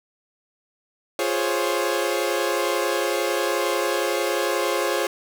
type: chord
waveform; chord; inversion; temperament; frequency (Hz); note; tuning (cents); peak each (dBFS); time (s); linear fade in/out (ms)
sawtooth; Db major seventh; first; equal; 349.2 / 415.3 / 523.3 / 554.4; F4 / Ab4 / C5 / Db5; 0 / 0 / 0 / 0; -23; 1.19-5.07; 2
effects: none